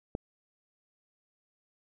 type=click; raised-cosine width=2 ms; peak=-19 dBFS; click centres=0.151 s; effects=none